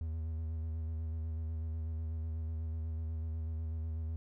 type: tone with vibrato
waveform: triangle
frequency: 80.1 Hz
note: E2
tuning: 49 cents flat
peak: -33 dBFS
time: 0.01-4.16 s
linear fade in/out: 0 ms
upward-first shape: square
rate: 8.1 Hz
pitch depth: 27 cents each way
effects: none